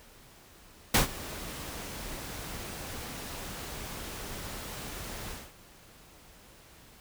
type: noise with ADSR envelope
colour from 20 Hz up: pink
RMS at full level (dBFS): -20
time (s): 0.94-5.53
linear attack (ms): 7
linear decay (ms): 120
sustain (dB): -20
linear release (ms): 230
effects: pink hiss -55 dBFS RMS until 7 s